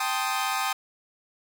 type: chord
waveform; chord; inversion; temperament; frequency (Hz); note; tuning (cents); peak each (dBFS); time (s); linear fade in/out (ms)
sawtooth; A half-diminished seventh; third; equal; 784 / 880 / 1046.5 / 1244.5; G5 / A5 / C6 / Eb6; 0 / 0 / 0 / 0; -26 / -29 / -29 / -26; 0-0.73; 5
effects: none